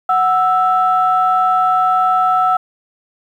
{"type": "tone pair together", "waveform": "sine", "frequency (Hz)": [740, 1318.5], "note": ["F#5", "E6"], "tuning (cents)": [0, 0], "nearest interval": "minor seventh", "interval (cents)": 1000, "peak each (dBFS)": -13, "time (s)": [0.09, 2.57], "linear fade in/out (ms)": 5, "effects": ["tanh soft clip ceiling -3 dBFS", "8-bit"]}